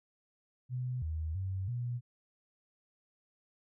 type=tone with pitch steps; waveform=sine; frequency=125.8 / 79.2 / 94.9 / 121.4 Hz; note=B2 / D#2 / F#2 / B2; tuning=+32 / +31 / +44 / -29 cents; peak=-33 dBFS; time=0.69-2.01 s; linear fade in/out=50 ms; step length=330 ms; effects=none